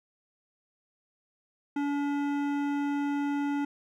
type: tone with hard clipping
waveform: sine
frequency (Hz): 285.8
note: D4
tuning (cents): -47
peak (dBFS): -29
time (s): 1.76-3.65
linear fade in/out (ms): 5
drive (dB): 14
effects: none